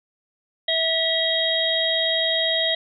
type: harmonic tone with a mistuned harmonic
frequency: 651 Hz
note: E5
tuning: 22 cents flat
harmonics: 1 / 3 / 5 / 6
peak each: -25 / -27 / -23 / -24 dBFS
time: 0.68-2.75 s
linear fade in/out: 5 ms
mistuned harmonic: 6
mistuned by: -54 cents
effects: none